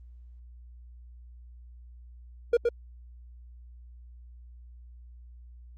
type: tone with echo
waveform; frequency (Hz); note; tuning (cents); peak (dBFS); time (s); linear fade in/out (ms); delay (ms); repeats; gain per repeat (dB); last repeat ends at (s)
triangle; 473.4; A#4; +27; -16; 2.53-2.57; 5; 120; 1; -3; 2.69
effects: added 60 Hz sine -46 dBFS peak until 5.77 s + Opus 32 kbps